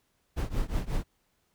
brown noise with tremolo, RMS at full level -26 dBFS, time 0.36-1.04 s, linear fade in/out 20 ms, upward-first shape triangle, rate 5.5 Hz, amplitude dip 95%, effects pink hiss -73 dBFS RMS until 1.54 s

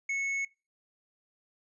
sine tone with hard clipping, 2200 Hz, C#7, 14 cents flat, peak -30 dBFS, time 0.09-0.45 s, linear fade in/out 5 ms, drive 4 dB, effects noise-tail reverb RT60 0.3 s tail -23 dB re dry + resampled to 24000 Hz

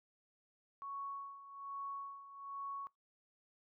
sine tone with tremolo, 1111 Hz, C#6, 4 cents sharp, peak -40 dBFS, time 0.82-2.87 s, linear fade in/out 0 ms, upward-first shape sine, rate 1.2 Hz, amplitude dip 75%, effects noise-tail reverb RT60 0.2 s tail -24 dB re dry

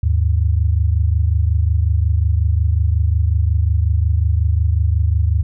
sine tone pair together, 76.19 / 101.7 Hz, D#2 / G#2, -36 / -36 cents, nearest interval perfect fourth, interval 500 cents, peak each -14 / -17 dBFS, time 0.03-5.43 s, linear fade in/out 5 ms, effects none

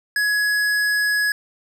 sine tone with tanh clipping, 1680 Hz, G#6, 19 cents sharp, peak -19 dBFS, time 0.16-1.32 s, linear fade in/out 2 ms, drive 17 dB, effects none

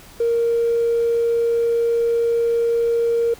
triangle tone, 466.2 Hz, A#4, in tune, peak -12 dBFS, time 0.2-3.34 s, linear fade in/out 5 ms, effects tanh soft clip ceiling -13 dBFS + pink hiss -44 dBFS RMS until 3.39 s

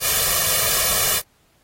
white noise with comb filter, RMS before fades -19 dBFS, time 0-1.22 s, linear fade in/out 50 ms, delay 1.7 ms, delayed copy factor +0.95, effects pink hiss -61 dBFS RMS until 1.63 s + AAC 48 kbps

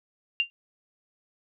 sine tone with exponential decay, 2783 Hz, F7, 7 cents flat, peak -17 dBFS, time 0.4-0.5 s, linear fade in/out 0 ms, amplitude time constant 20 ms, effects none

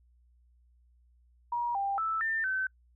sine tone with pitch steps, 954 / 793 / 1317 / 1795 / 1532 Hz, A#5 / G5 / E6 / A6 / G6, +40 / +20 / -2 / +34 / -40 cents, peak -28 dBFS, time 1.52-2.67 s, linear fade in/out 5 ms, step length 230 ms, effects noise-tail reverb RT60 0.1 s tail -25 dB re dry + added 60 Hz sine -61 dBFS peak until 2.95 s

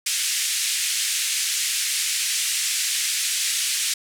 white band-pass noise, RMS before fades -24 dBFS, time 0.06-3.94 s, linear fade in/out 5 ms, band 2000 to 9800 Hz, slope 24 dB/octave, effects none

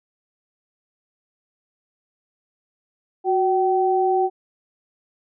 sine tone pair together, 369.2 / 766.7 Hz, F#4 / G5, -4 / -39 cents, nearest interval octave + minor second, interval 1265 cents, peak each -19 dBFS, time 3.24-4.3 s, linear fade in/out 50 ms, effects none

